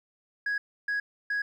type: tone bursts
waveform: sine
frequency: 1661.2 Hz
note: G#6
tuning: in tune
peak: -24 dBFS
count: 3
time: 0.46-1.42 s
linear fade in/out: 5 ms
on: 120 ms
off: 300 ms
effects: tanh soft clip ceiling -25 dBFS + 11-bit